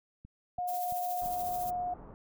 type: click train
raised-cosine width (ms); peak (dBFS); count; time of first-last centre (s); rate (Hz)
5; -37; 4; 0.25-1.26; 2.97
type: tone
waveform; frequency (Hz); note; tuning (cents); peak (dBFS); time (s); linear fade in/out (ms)
sine; 718; F5; +48; -31; 0.58-1.94; 5
type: noise with tremolo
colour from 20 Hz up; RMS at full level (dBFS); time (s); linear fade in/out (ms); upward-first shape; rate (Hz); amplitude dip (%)
violet; -40; 0.67-1.71; 20; triangle; 14; 50
type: low-pass noise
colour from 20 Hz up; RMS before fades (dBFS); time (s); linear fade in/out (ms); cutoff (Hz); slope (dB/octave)
pink; -49; 1.22-2.14; 0; 1100; 24
effects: none